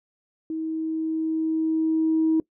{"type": "tone with level ramp", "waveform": "sine", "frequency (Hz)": 319.3, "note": "D#4", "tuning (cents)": 45, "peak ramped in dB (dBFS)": [-26, -16], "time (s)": [0.5, 2.4], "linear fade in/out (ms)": 2, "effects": ["noise-tail reverb RT60 0.1 s tail -22 dB re dry", "tanh soft clip ceiling -13 dBFS"]}